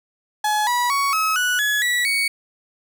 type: tone with pitch steps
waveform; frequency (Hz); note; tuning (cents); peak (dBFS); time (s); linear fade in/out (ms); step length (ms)
35% pulse; 847 / 972.9 / 1117.6 / 1283.8 / 1474.7 / 1694 / 1945.9 / 2235; G#5 / B5 / C#6 / E6 / F#6 / G#6 / B6 / C#7; +34 / -26 / +14 / -46 / -6 / +34 / -26 / +14; -16; 0.44-2.28; 5; 230
effects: none